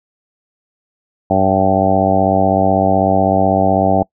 harmonic tone with a mistuned harmonic, 96 Hz, G2, 36 cents flat, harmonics 1 / 2 / 3 / 4 / 5 / 6 / 7 / 8 / 9, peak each -21 / -18 / -19 / -24 / -23 / -19 / -16 / -16 / -26 dBFS, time 1.3-4.03 s, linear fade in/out 5 ms, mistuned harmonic 9, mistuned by -27 cents, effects noise-tail reverb RT60 0.1 s tail -24 dB re dry

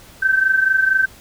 sine tone pair together, 1543.7 / 1568 Hz, G6 / G6, -27 / 0 cents, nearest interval unison, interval 27 cents, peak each -14 / -19 dBFS, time 0.22-1.06 s, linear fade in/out 10 ms, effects pink hiss -44 dBFS RMS until 1.2 s

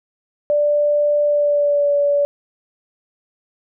sine tone with pitch glide, 588 to 574.2 Hz, D5 to D5, +2 to -39 cents, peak -13 dBFS, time 0.5-2.25 s, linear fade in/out 0 ms, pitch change -41 cents, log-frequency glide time 1.24-1.94 s, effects none

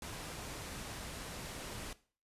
pink low-pass noise, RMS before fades -45 dBFS, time 0.02-1.93 s, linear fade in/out 2 ms, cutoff 12000 Hz, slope 24 dB/octave, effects noise-tail reverb RT60 0.4 s tail -17 dB re dry + resampled to 32000 Hz

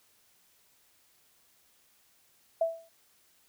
sine tone with exponential decay, 659.3 Hz, E5, in tune, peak -21 dBFS, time 2.61-2.89 s, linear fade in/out 5 ms, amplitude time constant 59 ms, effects white hiss -66 dBFS RMS until 3.48 s

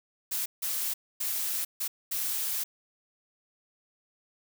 blue noise bursts at uneven times, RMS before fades -31 dBFS, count 5, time 0.31-0.46 / 0.62-0.94 / 1.2-1.65 / 1.8-1.88 / 2.11-2.64 s, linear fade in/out 10 ms, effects none

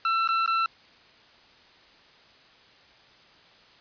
40% pulse tone with dropouts, 1340 Hz, E6, 28 cents sharp, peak -21 dBFS, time 0.05-0.66 s, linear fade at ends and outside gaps 2 ms, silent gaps 0.276-0.288 / 0.462-0.476 s, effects white hiss -55 dBFS RMS until 3.8 s + resampled to 11025 Hz

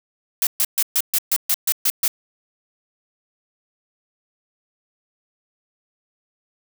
blue noise bursts, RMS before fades -18 dBFS, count 10, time 0.42-2.08 s, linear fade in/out 2 ms, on 49 ms, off 130 ms, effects none

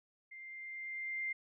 sine tone with level ramp, 2097 Hz, C7, 3 cents sharp, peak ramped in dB -48 to -34 dBFS, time 0.31-1.33 s, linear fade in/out 10 ms, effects none

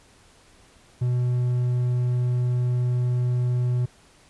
triangle tone, 123.5 Hz, B2, in tune, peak -18 dBFS, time 1.01-3.86 s, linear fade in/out 10 ms, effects pink hiss -55 dBFS RMS until 4.29 s + resampled to 24000 Hz

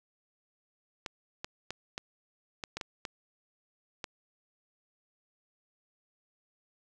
clicks, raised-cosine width 0.2 ms, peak -19 dBFS, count 9, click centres 1.062 / 1.445 / 1.706 / 1.979 / 2.638 / 2.77 / 2.812 / 3.052 / 4.042 s, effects none

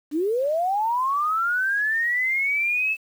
sine linear sweep, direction up, 277.9 to 2637 Hz, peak -20 dBFS, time 0.11-2.97 s, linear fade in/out 50 ms, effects 8-bit

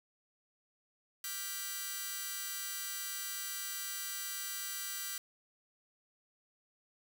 5% pulse chord, G dominant seventh, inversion second, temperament just, 1176 / 1411.2 / 1568 / 1960 Hz, D6 / F6 / G6 / B6, +2 / +18 / 0 / -14 cents, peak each -37 / -35 / -33 / -33 dBFS, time 1.24-5.18 s, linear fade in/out 2 ms, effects 10-bit

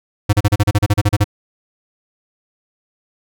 square tone bursts, 103.2 Hz, G#2, 10 cents flat, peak -10 dBFS, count 13, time 0.29-1.243 s, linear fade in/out 10 ms, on 41 ms, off 35 ms, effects none

